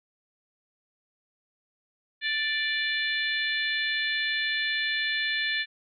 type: harmonic tone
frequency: 587.3 Hz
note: D5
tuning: in tune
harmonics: 3 / 4 / 5 / 6 / 7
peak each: -28 / -33 / -36 / -32 / -36 dBFS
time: 2.21-5.66 s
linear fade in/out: 50 ms
effects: none